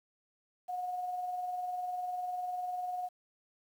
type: tone with tremolo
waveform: sine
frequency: 725 Hz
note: F#5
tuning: 35 cents flat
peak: -32 dBFS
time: 0.68-3.09 s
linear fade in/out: 20 ms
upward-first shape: triangle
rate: 20 Hz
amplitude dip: 45%
effects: 10-bit